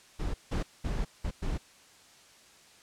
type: noise bursts at uneven times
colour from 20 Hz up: brown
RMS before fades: -31 dBFS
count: 5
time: 0.19-0.34 / 0.51-0.63 / 0.84-1.05 / 1.24-1.31 / 1.42-1.58 s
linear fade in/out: 10 ms
effects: white hiss -57 dBFS RMS until 2.82 s + low-pass 8000 Hz 12 dB/octave